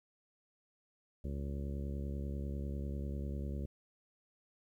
harmonic tone, 70.1 Hz, C#2, 20 cents sharp, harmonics 1 / 2 / 3 / 4 / 5 / 6 / 7 / 8, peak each -38 / -44 / -45 / -52 / -51 / -54 / -56 / -55 dBFS, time 1.24-3.66 s, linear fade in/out 5 ms, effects 12-bit

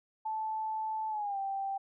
sine tone with pitch glide, 874 to 783.2 Hz, A5 to G5, -12 to -2 cents, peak -32 dBFS, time 0.25-1.78 s, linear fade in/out 10 ms, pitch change -190 cents, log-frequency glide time 1.09-1.38 s, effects none

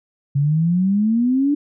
sine exponential sweep, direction up, 137.5 to 295.8 Hz, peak -14 dBFS, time 0.35-1.55 s, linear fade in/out 10 ms, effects none

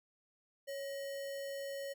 sine tone with sample-and-hold, 554.4 Hz, C#5, in tune, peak -39 dBFS, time 0.67-1.94 s, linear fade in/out 20 ms, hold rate 2450 Hz, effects none

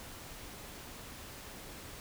silence, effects pink hiss -48 dBFS RMS until 2 s

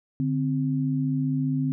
sine tone pair together, 146.62 / 261.6 Hz, D3 / C4, -3 / 0 cents, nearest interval minor seventh, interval 1003 cents, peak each -25 dBFS, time 0.2-1.72 s, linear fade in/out 0 ms, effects none

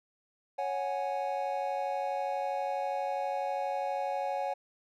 triangle chord, C# suspended fourth, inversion none, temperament just, 554.4 / 739.2 / 831.5 Hz, C#5 / F#5 / G#5, 0 / -2 / +2 cents, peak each -33 dBFS, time 0.58-4.54 s, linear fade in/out 10 ms, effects none

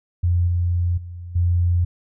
sine tone with level steps, 87.5 Hz, F2, 4 cents sharp, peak -15 / -17 / -31 / -15 dBFS, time 0.23-1.85 s, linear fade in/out 10 ms, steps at 0.47 / 0.97 / 1.35 s, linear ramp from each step 10 ms, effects none

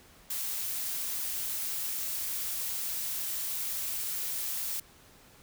blue noise, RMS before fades -34 dBFS, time 0.3-4.8 s, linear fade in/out 5 ms, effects pink hiss -57 dBFS RMS until 5.42 s

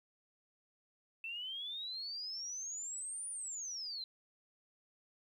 sine exponential two-way sweep, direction up then down, 2645 to 9590 to 4013 Hz, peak -40 dBFS, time 1.24-4.04 s, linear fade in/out 2 ms, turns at 3.29 s, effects 12-bit

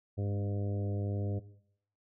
harmonic tone with a mistuned harmonic, 101.1 Hz, G#2, 46 cents flat, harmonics 1 / 2 / 3 / 4 / 5 / 6 / 7, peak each -31 / -42 / -44 / -44 / -46 / -49 / -54 dBFS, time 0.17-1.4 s, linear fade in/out 20 ms, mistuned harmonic 2, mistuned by +19 cents, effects noise-tail reverb RT60 0.7 s tail -17 dB re dry

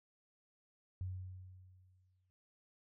sine tone with exponential decay, 92.5 Hz, F#2, in tune, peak -37 dBFS, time 1.01-2.3 s, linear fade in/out 0 ms, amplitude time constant 280 ms, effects none

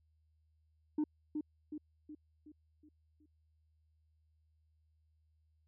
sine tone with echo, 302.6 Hz, D#4, 48 cents flat, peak -28 dBFS, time 0.98-1.04 s, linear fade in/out 5 ms, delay 370 ms, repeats 6, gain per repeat -6 dB, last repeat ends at 3.26 s, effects tanh soft clip ceiling -29 dBFS + added 78 Hz sine -70 dBFS peak until 5.67 s

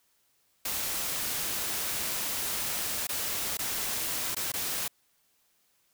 white noise with dropouts, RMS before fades -32 dBFS, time 0.65-4.88 s, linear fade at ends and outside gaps 5 ms, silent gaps 3.071-3.09 / 3.572-3.589 / 4.348-4.365 / 4.52-4.537 s, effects white hiss -70 dBFS RMS until 5.93 s

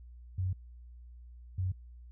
sine tone bursts at uneven times, 92.5 Hz, F#2, in tune, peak -29 dBFS, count 2, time 0.38-0.53 / 1.58-1.72 s, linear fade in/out 5 ms, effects added 60 Hz sine -48 dBFS peak until 2.11 s

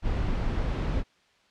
brown noise, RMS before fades -27 dBFS, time 0.02-1.04 s, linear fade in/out 50 ms, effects white hiss -63 dBFS RMS until 1.5 s + low-pass 4000 Hz 12 dB/octave

